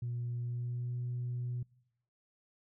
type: tone with pitch glide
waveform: sine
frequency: 120.4 to 122.58 Hz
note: B2 to B2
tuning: -44 to -13 cents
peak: -33 dBFS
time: 0.02-1.63 s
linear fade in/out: 5 ms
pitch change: +31 cents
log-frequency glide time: 0.42-0.97 s
effects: noise-tail reverb RT60 0.9 s tail -26 dB re dry + tanh soft clip ceiling -31 dBFS